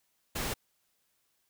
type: noise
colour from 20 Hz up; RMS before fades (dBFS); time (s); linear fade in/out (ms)
pink; -34; 0.35-0.54; 10
effects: white hiss -75 dBFS RMS until 1.49 s